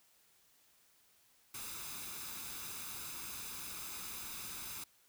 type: noise with comb filter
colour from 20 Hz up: white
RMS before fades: -45 dBFS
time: 1.54-4.84 s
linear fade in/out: 5 ms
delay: 0.8 ms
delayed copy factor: +0.55
effects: white hiss -69 dBFS RMS until 5.08 s